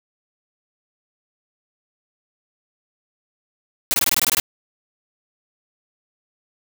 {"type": "noise bursts", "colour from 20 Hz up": "white", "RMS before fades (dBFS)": -18, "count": 10, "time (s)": [3.91, 4.399], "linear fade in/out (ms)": 0, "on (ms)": 30, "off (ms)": 21, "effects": []}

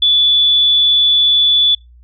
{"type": "tone", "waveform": "sine", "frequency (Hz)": 3457, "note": "A7", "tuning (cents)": -31, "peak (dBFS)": -8, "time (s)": [0.02, 1.75], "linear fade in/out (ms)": 5, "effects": ["noise-tail reverb RT60 0.2 s tail -25 dB re dry", "added 60 Hz sine -40 dBFS peak until 2.03 s"]}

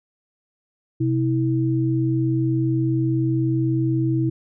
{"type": "tone pair together", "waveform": "sine", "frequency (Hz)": [128.19, 323.9], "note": ["C3", "E4"], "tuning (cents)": [-35, -30], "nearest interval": "octave + major third", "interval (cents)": 1605, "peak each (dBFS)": [-20, -21], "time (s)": [1, 4.3], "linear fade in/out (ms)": 10, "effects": []}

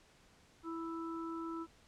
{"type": "harmonic tone", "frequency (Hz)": 329.6, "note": "E4", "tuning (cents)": 0, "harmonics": [1, 3, 4], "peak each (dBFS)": [-40, -50, -46], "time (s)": [0.63, 1.67], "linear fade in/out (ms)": 50, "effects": ["pink hiss -65 dBFS RMS until 1.87 s", "low-pass 8000 Hz 12 dB/octave"]}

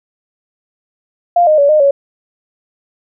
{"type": "tone with pitch steps", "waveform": "sine", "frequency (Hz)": [698, 616, 568, 612, 559], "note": ["F5", "D#5", "C#5", "D#5", "C#5"], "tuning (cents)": [-1, -17, 42, -29, 14], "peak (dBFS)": -6, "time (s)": [1.36, 1.91], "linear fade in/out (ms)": 5, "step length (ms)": 110, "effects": []}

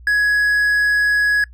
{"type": "tone", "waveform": "triangle", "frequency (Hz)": 1674, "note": "G#6", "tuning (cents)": 13, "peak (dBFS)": -11, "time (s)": [0.07, 1.44], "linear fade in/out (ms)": 2, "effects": ["noise-tail reverb RT60 0.1 s tail -23 dB re dry", "added 60 Hz sine -38 dBFS peak until 1.53 s"]}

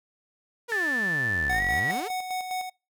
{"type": "exponential two-way sweep", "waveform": "sawtooth", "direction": "down then up", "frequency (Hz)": [493.9, 43.13, 493.9], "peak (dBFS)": -28, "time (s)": [0.68, 2.09], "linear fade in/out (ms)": 20, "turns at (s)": 1.66}
{"type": "tone with pitch glide", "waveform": "sine", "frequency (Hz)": [1760, 1930.4], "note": ["A6", "B6"], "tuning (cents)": [0, -40], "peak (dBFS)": -24, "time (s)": [0.72, 1.91], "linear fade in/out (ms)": 0, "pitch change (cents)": 160, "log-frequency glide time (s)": [1.52, 1.63]}
{"type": "tone with tremolo", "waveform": "square", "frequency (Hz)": 740, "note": "F#5", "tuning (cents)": 0, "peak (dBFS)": -28, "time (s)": [1.49, 2.7], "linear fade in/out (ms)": 10, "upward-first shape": "square", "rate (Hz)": 4.9, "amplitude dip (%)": 50}
{"effects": ["noise-tail reverb RT60 0.3 s tail -26 dB re dry"]}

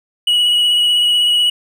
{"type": "tone with vibrato", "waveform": "triangle", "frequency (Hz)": 2923, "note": "F#7", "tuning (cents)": -22, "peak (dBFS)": -9, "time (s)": [0.27, 1.5], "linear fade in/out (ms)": 5, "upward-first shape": "sine", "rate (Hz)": 16, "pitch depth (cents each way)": 19, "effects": []}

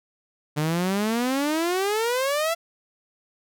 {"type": "exponential sweep", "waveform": "sawtooth", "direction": "up", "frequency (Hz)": [146.83, 681], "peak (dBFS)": -18, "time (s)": [0.56, 2.55], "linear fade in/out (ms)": 20, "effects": []}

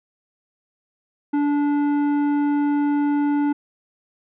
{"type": "tone with tanh clipping", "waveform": "sine", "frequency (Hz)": 290, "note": "D4", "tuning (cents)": -22, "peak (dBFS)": -19, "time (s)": [1.33, 3.53], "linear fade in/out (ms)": 10, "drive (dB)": 11, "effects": []}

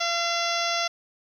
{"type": "harmonic tone", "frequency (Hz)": 683, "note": "F5", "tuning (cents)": -39, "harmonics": [1, 2, 3, 4, 5, 6, 7, 8, 9], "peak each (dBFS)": [-29, -30, -32, -34, -32, -37, -34, -34, -35], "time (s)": [0, 0.88], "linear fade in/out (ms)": 10, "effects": ["9-bit"]}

